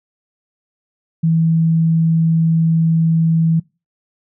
sine tone, 163.2 Hz, E3, 17 cents flat, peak -11 dBFS, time 1.23-3.6 s, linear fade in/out 10 ms, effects noise-tail reverb RT60 0.3 s tail -25 dB re dry

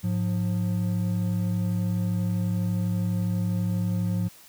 triangle tone pair together, 105.7 / 177.91 Hz, G#2 / F3, +31 / +32 cents, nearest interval major sixth, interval 901 cents, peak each -24 dBFS, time 0.03-4.29 s, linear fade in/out 20 ms, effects white hiss -51 dBFS RMS until 4.48 s

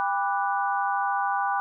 sine chord, G major seventh, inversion none, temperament equal with one note detuned, 798.6 / 987.8 / 1174.7 / 1480 Hz, G5 / B5 / D6 / F#6, +32 / 0 / 0 / 0 cents, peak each -26 / -29 / -30 / -31 dBFS, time 0-1.6 s, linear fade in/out 0 ms, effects none

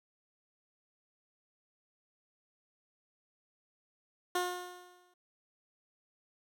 15% pulse tone with exponential decay, 358.7 Hz, F4, 46 cents sharp, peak -22 dBFS, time 4.35-5.14 s, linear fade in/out 5 ms, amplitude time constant 170 ms, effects none

